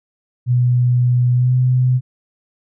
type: tone with pitch glide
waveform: sine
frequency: 123.47 to 126.87 Hz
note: B2 to B2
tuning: 0 to +47 cents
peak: -11 dBFS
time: 0.46-2.01 s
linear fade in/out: 50 ms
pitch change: +47 cents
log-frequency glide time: 1.34-1.54 s
effects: none